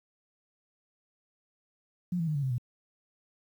sine tone with pitch steps, 177.9 / 165.03 / 153.09 / 142.02 / 131.74 / 122.21 Hz, F3 / E3 / D#3 / C#3 / C3 / B2, +32 / +2 / -28 / +42 / +12 / -18 cents, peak -27 dBFS, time 2.12-2.582 s, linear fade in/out 5 ms, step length 77 ms, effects 10-bit

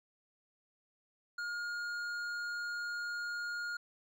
sine tone with hard clipping, 1423 Hz, F6, 32 cents sharp, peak -38 dBFS, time 1.38-3.77 s, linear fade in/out 5 ms, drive 8 dB, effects none

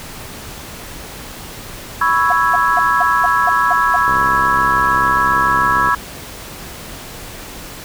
sine chord, C# minor seventh, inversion third, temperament equal, 987.8 / 1108.7 / 1318.5 / 1661.2 Hz, B5 / C#6 / E6 / G#6, 0 / 0 / 0 / 0 cents, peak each -17 dBFS, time 2.01-5.95 s, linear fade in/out 5 ms
sine tone bursts, 716 Hz, F5, 43 cents sharp, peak -14 dBFS, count 8, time 2.3-3.962 s, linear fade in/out 5 ms, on 24 ms, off 210 ms
click train, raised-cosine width 2 ms, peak -14 dBFS, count 122, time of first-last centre 4.08-5.889 s, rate 66.9 Hz
effects pink hiss -32 dBFS RMS until 7.84 s

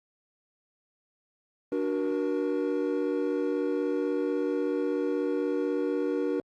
triangle chord, D augmented, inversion none, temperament equal with one note detuned, 293.7 / 370 / 474.3 Hz, D4 / F#4 / A#4, 0 / 0 / +30 cents, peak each -28 / -29 / -28 dBFS, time 1.72-6.4 s, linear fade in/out 2 ms, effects Opus 24 kbps

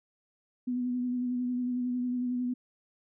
sine tone with vibrato, 247.8 Hz, B3, 6 cents sharp, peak -28 dBFS, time 0.67-2.54 s, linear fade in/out 10 ms, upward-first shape sine, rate 11 Hz, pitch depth 24 cents each way, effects none

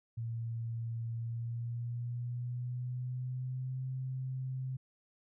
sine tone with pitch glide, 115.3 to 130.17 Hz, A#2 to C3, -19 to -9 cents, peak -35 dBFS, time 0.17-4.77 s, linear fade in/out 10 ms, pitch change +210 cents, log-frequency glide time 1.15-3.85 s, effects none

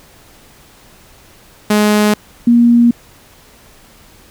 sawtooth / sine tone pair in turn, 210 / 237.1 Hz, G#3 / A#3, +19 / +30 cents, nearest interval major second, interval 211 cents, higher second, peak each -5 dBFS, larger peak neither, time 1.7-2.14 / 2.47-2.91 s, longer neither, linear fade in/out 5 ms, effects pink hiss -44 dBFS RMS until 4.3 s

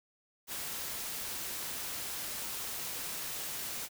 white noise, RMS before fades -39 dBFS, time 0.47-3.89 s, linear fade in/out 50 ms, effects none

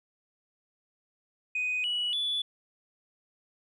sine tone with pitch steps, 2496 / 2934 / 3449 Hz, D#7 / F#7 / A7, +5 / -15 / -35 cents, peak -26 dBFS, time 1.55-2.42 s, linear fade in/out 5 ms, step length 290 ms, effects tanh soft clip ceiling -24 dBFS

